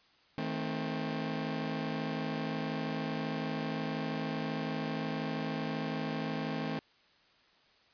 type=chord; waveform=sawtooth; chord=A diminished; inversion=second; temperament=just; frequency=158.4 / 220 / 264 Hz; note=Eb3 / A3 / C4; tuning=+31 / 0 / +16 cents; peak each=-34 dBFS; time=0.38-6.79 s; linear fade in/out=0 ms; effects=white hiss -65 dBFS RMS until 7.93 s + resampled to 11025 Hz